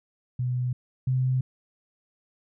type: tone pair in turn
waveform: sine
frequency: 125 / 128.96 Hz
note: B2 / C3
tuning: +21 / -25 cents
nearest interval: minor second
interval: 54 cents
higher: second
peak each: -24 / -21 dBFS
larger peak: second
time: 0.39-0.73 / 1.07-1.41 s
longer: neither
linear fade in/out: 5 ms
effects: none